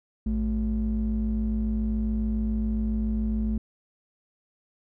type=ring-modulated tone; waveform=triangle; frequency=80.3 Hz; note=E2; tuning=45 cents flat; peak=-18 dBFS; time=0.26-3.58 s; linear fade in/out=5 ms; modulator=137 Hz; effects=tanh soft clip ceiling -14 dBFS